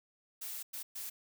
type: noise bursts at uneven times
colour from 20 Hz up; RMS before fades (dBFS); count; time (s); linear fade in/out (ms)
blue; -42; 3; 0.41-0.63 / 0.73-0.83 / 0.95-1.1; 10
effects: none